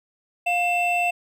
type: tone pair together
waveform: triangle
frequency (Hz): 706.2 / 2674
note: F5 / E7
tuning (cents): +19 / +24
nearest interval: octave + major seventh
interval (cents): 2305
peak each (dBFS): -20 / -21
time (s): 0.46-1.11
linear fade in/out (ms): 10
effects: none